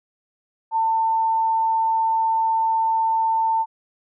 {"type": "tone", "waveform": "sine", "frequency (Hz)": 896, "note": "A5", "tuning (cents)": 31, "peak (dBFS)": -17, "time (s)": [0.71, 3.66], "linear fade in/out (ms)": 50, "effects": []}